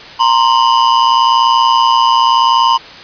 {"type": "ring-modulated tone", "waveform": "square", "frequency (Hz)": 987.8, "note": "B5", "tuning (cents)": 0, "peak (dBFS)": -5, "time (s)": [0.19, 2.78], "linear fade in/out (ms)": 20, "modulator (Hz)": 60.4, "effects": ["white hiss -32 dBFS RMS until 3.03 s", "resampled to 11025 Hz"]}